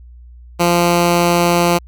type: tone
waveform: 10% pulse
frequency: 173.2 Hz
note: F3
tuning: 14 cents flat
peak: -3 dBFS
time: 0.59-1.79 s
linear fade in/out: 20 ms
effects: added 60 Hz sine -36 dBFS peak until 1.87 s